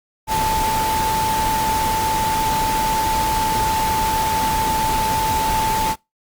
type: tone in noise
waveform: sine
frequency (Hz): 880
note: A5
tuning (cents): 0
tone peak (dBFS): -18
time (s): 0.27-5.96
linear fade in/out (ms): 50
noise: pink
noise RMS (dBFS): -24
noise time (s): 0.27-5.96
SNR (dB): +3
effects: noise-tail reverb RT60 0.2 s tail -23 dB re dry + Opus 48 kbps